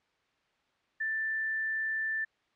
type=tone; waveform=sine; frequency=1769 Hz; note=A6; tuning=9 cents sharp; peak=-29 dBFS; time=1-2.25 s; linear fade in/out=10 ms; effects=white hiss -72 dBFS RMS until 2.55 s + low-pass 3000 Hz 12 dB/octave